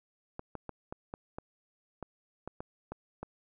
clicks, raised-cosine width 1 ms, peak -25 dBFS, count 11, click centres 0.394 / 0.553 / 0.693 / 0.925 / 1.139 / 1.385 / 2.027 / 2.476 / 2.605 / 2.92 / 3.23 s, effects none

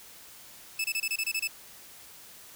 sawtooth tone bursts, 2617 Hz, E7, 13 cents flat, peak -24 dBFS, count 9, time 0.79-1.475 s, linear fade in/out 5 ms, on 53 ms, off 26 ms, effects white hiss -50 dBFS RMS until 2.55 s

